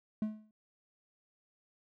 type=tone with exponential decay; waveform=triangle; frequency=215 Hz; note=A3; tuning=40 cents flat; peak=-26 dBFS; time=0.22-0.51 s; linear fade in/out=2 ms; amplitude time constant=61 ms; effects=none